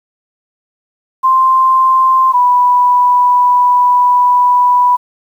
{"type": "tone pair in turn", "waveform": "sine", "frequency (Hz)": [1046.5, 985.6], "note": ["C6", "B5"], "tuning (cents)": [0, -4], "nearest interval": "minor second", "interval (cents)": 104, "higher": "first", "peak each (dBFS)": -6, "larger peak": "neither", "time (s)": [[1.23, 2.33], [2.33, 4.97]], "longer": "second", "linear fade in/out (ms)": 20, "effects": ["7-bit"]}